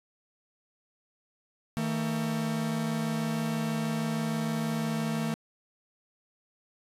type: tone pair together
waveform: 45% pulse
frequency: 159 / 225.2 Hz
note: D#3 / A3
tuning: +38 / +40 cents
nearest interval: tritone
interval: 602 cents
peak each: -32 / -30 dBFS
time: 1.77-5.34 s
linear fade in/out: 0 ms
effects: resampled to 32000 Hz + 11-bit